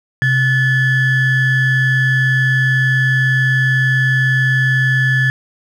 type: ring-modulated tone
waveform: triangle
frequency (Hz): 800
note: G5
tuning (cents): +35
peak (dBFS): -6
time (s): 0.22-5.3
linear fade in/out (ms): 0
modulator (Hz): 931
effects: none